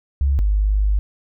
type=tone pair in turn; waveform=sine; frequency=69.1 / 50.85 Hz; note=C#2 / G#1; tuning=-5 / -36 cents; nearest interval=perfect fourth; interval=531 cents; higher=first; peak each=-14 dBFS; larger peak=neither; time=0.21-0.39 / 0.39-0.99 s; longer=second; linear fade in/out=0 ms; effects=none